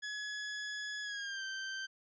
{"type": "tone with pitch glide", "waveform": "sawtooth", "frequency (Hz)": [1691, 1559.6], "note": ["G#6", "G6"], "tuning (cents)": [31, -9], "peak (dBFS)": -35, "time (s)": [0.02, 1.87], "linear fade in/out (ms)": 20, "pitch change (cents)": -140, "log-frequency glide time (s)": [1.02, 1.44], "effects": ["resampled to 16000 Hz"]}